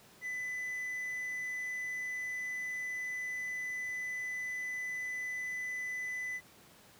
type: tone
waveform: triangle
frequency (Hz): 2001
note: B6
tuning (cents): +22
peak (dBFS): -34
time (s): 0.21-6.41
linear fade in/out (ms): 50
effects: pink hiss -59 dBFS RMS until 6.99 s + high-pass 100 Hz 12 dB/octave